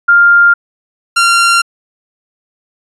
sine / sawtooth tone pair in turn, 1400 / 1380.7 Hz, F6 / F6, +4 / -20 cents, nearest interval unison, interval 24 cents, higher first, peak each -3 dBFS, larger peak neither, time 0.08-0.54 / 1.16-1.62 s, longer neither, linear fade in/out 10 ms, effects resampled to 24000 Hz

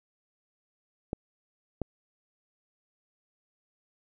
clicks, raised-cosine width 2 ms, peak -17 dBFS, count 2, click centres 1.131 / 1.817 s, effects none

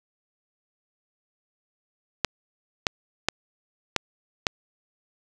clicks, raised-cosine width 0.2 ms, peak -3 dBFS, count 5, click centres 2.247 / 2.868 / 3.286 / 3.963 / 4.468 s, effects none

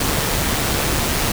pink noise with amplitude modulation, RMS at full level -18 dBFS, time 0-1.32 s, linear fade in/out 5 ms, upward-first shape sine, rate 146 Hz, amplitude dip 35%, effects none

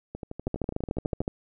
two click trains, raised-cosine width 2 ms, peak -22 / -14 dBFS, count 14 / 12, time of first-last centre 0.15-1.216 / 0.47-1.279 s, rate 12.2 / 13.6 Hz, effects none

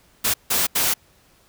white noise bursts at uneven times, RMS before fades -20 dBFS, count 3, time 0.24-0.34 / 0.5-0.67 / 0.75-0.94 s, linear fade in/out 10 ms, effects pink hiss -57 dBFS RMS until 1.48 s

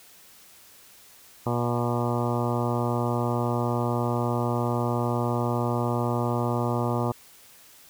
harmonic tone, 120 Hz, B2, 49 cents flat, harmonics 1 / 2 / 3 / 4 / 5 / 6 / 7 / 8 / 9 / 10, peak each -27 / -30 / -32 / -33 / -34 / -35 / -35 / -36 / -37 / -37 dBFS, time 1.46-7.12 s, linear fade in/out 5 ms, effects white hiss -52 dBFS RMS until 7.89 s

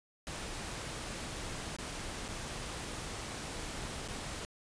pink noise with dropouts, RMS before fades -41 dBFS, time 0.27-4.45 s, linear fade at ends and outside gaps 0 ms, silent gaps 1.765-1.786 / 2.281-2.286 / 4.078-4.085 s, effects resampled to 22050 Hz

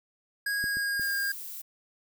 square tone with pitch glide, 1645 to 1612.1 Hz, G#6 to G6, -17 to +48 cents, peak -28 dBFS, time 0.46-1.32 s, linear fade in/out 5 ms, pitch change -35 cents, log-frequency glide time 0.63-1.18 s
clicks, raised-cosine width 3 ms, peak -27 / -30 / -30 dBFS, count 3, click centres 0.641 / 0.77 / 0.996 s
violet noise, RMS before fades -40 dBFS, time 1-1.62 s, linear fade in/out 10 ms
effects none

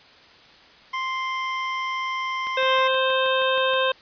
25% pulse tone, 1046.5 Hz, C6, in tune, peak -21 dBFS, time 0.93-2.88 s, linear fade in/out 10 ms
click train, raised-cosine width 0.3 ms, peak -22 dBFS, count 9, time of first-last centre 2.47-3.736 s, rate 6.32 Hz
harmonic tone, 524 Hz, C5, 2 cents sharp, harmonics 1 / 2 / 3 / 5 / 6 / 7, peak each -22 / -25 / -27 / -29 / -30 / -30 dBFS, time 2.57-3.92 s, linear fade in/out 5 ms
effects white hiss -50 dBFS RMS until 4.01 s + resampled to 11025 Hz

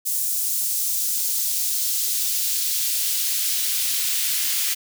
white noise with high-pass filter sweep, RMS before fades -23 dBFS, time 0.05-4.75 s, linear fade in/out 20 ms, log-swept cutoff 7500 to 2400 Hz, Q 0.87, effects none

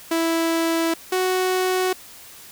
sawtooth tone pair in turn, 329.6 / 370.4 Hz, E4 / F#4, 0 / +2 cents, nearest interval major second, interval 202 cents, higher second, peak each -15 dBFS, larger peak neither, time 0.11-0.94 / 1.12-1.93 s, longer first, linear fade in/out 5 ms, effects white hiss -43 dBFS RMS until 2.51 s

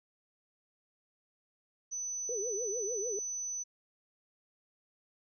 sine tone, 6000 Hz, F#8, 23 cents sharp, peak -35 dBFS, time 1.91-3.64 s, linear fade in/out 20 ms
sine tone with vibrato, 439.5 Hz, A4, 2 cents flat, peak -35 dBFS, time 2.29-3.19 s, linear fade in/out 2 ms, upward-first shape triangle, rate 6.7 Hz, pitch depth 260 cents each way
effects none

